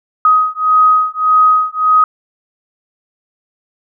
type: beating tone pair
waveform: sine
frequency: 1256 / 1257.7 Hz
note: D#6 / D#6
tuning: +16 / +18 cents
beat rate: 1.7 Hz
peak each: -11 dBFS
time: 0.25-2.04 s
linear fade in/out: 2 ms
effects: none